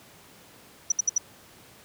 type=tone bursts; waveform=sine; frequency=5910 Hz; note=F#8; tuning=3 cents flat; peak=-18 dBFS; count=4; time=0.9-1.181 s; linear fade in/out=5 ms; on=20 ms; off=67 ms; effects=pink hiss -52 dBFS RMS until 1.84 s + high-pass 100 Hz 12 dB/octave